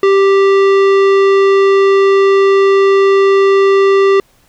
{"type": "tone with tanh clipping", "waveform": "sine", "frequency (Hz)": 392, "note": "G4", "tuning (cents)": 0, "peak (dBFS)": -8, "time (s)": [0.03, 4.2], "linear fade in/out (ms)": 2, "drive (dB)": 16, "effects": ["pink hiss -52 dBFS RMS until 4.48 s"]}